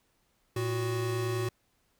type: tone pair together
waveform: square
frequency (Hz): 113.42 / 370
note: A#2 / F#4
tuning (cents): -47 / 0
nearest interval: octave + minor sixth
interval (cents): 2047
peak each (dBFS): -32 / -33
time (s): 0.56-1.49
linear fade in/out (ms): 5
effects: pink hiss -72 dBFS RMS until 1.99 s